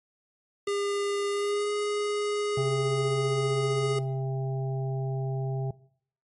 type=tone with pitch glide; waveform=square; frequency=403.9 to 414.3 Hz; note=G#4 to G#4; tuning=-48 to -4 cents; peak=-27 dBFS; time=0.67-3.99 s; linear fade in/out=5 ms; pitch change=+44 cents; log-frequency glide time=1.3-1.71 s
type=harmonic tone; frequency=133 Hz; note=C3; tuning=29 cents sharp; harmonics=1 / 3 / 5 / 6; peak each=-27 / -37 / -41 / -43 dBFS; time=2.57-5.71 s; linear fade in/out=5 ms
effects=noise-tail reverb RT60 0.6 s tail -20 dB re dry + MP3 48 kbps